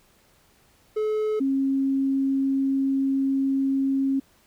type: tone pair in turn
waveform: triangle / sine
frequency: 429.7 / 270.7 Hz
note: A4 / C#4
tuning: -41 / -41 cents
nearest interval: minor sixth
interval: 800 cents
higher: first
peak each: -20 dBFS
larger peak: neither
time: 0.96-1.4 / 1.4-4.2 s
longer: second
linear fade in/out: 10 ms
effects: pink hiss -60 dBFS RMS until 4.46 s